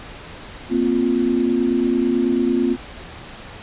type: chord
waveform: sine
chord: Bb suspended second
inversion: none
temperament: just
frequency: 233.1 / 262.2 / 349.6 Hz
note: Bb3 / C4 / F4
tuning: 0 / +4 / +2 cents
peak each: -21 / -19 / -20 dBFS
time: 0.69-2.77 s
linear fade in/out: 50 ms
effects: pink hiss -37 dBFS RMS until 3.62 s + resampled to 8000 Hz